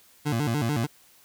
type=tone with vibrato; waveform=25% pulse; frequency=130.81 Hz; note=C3; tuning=in tune; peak=-20 dBFS; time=0.25-0.87 s; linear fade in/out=20 ms; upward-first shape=square; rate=6.8 Hz; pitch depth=220 cents each way; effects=white hiss -57 dBFS RMS until 1.24 s